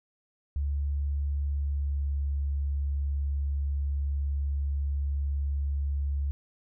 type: tone with pitch glide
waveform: sine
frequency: 71.2 to 70.46 Hz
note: C#2 to C#2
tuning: +47 to +29 cents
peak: -26 dBFS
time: 0.56-6.31 s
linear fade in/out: 0 ms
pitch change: -18 cents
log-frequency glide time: 1.5-2.09 s
effects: none